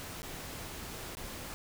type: noise with dropouts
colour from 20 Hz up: pink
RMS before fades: -43 dBFS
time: 0-1.54 s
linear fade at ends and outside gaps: 0 ms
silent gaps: 0.22-0.23 / 1.151-1.17 s
effects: none